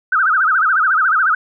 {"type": "tone with vibrato", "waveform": "sine", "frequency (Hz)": 1397, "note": "F6", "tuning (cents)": 0, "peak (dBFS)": -11, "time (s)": [0.12, 1.35], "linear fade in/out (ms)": 5, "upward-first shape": "sine", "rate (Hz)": 14, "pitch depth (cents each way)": 210, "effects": []}